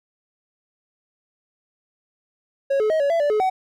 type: tone with pitch steps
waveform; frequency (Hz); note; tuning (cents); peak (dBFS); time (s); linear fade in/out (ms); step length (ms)
triangle; 550 / 429.6 / 632 / 565 / 669 / 583 / 426.4 / 753; C#5 / A4 / D#5 / C#5 / E5 / D5 / G#4 / F#5; -14 / -41 / +27 / +33 / +25 / -13 / +46 / +30; -15; 2.7-3.5; 10; 100
effects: none